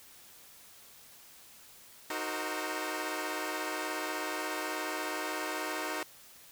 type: chord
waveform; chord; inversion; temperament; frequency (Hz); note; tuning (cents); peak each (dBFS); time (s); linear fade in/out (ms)
10% pulse; C half-diminished seventh; first; equal with one note detuned; 311.1 / 370 / 458.4 / 523.3; Eb4 / Gb4 / Bb4 / C5; 0 / 0 / -29 / 0; -29 / -31 / -33 / -34; 2.1-6.03; 2
effects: white hiss -55 dBFS RMS until 6.51 s